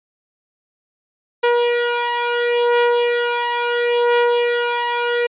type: beating tone pair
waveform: sawtooth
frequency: 478.9 / 479.63 Hz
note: A#4 / A#4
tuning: +47 / +49 cents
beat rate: 0.73 Hz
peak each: -13 / -16 dBFS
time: 1.43-5.27 s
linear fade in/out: 10 ms
effects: resampled to 8000 Hz